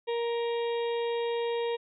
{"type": "harmonic tone", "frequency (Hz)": 468.7, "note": "A#4", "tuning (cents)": 9, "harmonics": [1, 2, 4, 5, 6, 7, 8], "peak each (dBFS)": [-28, -37, -45, -46, -47, -47, -46], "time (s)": [0.07, 1.77], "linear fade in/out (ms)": 20, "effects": []}